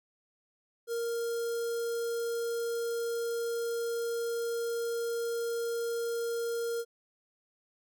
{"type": "tone with notch filter", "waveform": "square", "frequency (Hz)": 466.2, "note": "A#4", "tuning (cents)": 0, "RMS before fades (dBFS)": -33, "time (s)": [0.87, 6.85], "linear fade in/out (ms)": 50, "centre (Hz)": 2300, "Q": 0.83, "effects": []}